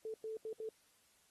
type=tone bursts at uneven times; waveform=sine; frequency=440 Hz; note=A4; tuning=in tune; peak=-40 dBFS; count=4; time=0.05-0.14 / 0.24-0.37 / 0.45-0.53 / 0.6-0.69 s; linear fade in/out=2 ms; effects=white hiss -71 dBFS RMS until 1.3 s + AAC 32 kbps